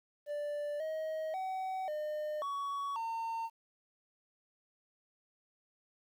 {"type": "tone with pitch steps", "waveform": "triangle", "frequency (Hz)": [587, 631, 756, 606, 1123, 910], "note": ["D5", "D#5", "F#5", "D#5", "C#6", "A#5"], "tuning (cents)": [-1, 24, 37, -46, 22, -42], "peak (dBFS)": -33, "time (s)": [0.26, 3.5], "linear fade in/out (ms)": 50, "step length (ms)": 540, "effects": ["11-bit"]}